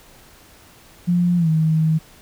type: tone with pitch glide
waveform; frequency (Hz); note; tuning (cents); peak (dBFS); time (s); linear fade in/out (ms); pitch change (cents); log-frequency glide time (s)
sine; 175.8 to 158.44; F3 to D#3; +12 to +32; -14; 1.07-1.99; 20; -180; 1.37-1.49
effects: pink hiss -48 dBFS RMS until 2.21 s